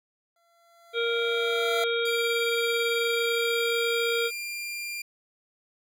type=tone with exponential growth; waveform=25% pulse; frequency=680 Hz; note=F5; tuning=46 cents flat; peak=-23 dBFS; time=0.36-1.84 s; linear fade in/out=2 ms; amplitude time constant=320 ms
type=harmonic tone; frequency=466.2 Hz; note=A#4; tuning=in tune; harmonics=1 / 3 / 5 / 7 / 8; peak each=-26 / -31 / -33 / -34 / -35 dBFS; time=0.93-4.31 s; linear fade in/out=50 ms
type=tone with pitch glide; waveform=sawtooth; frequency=2349 to 2390 Hz; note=D7 to D7; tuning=0 to +30 cents; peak=-29 dBFS; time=2.05-5.02 s; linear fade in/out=5 ms; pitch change=+30 cents; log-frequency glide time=2.89-4.11 s
effects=none